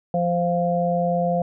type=harmonic tone; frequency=174 Hz; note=F3; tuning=6 cents flat; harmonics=1 / 3 / 4; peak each=-23 / -23 / -23 dBFS; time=0.14-1.42 s; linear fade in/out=2 ms; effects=none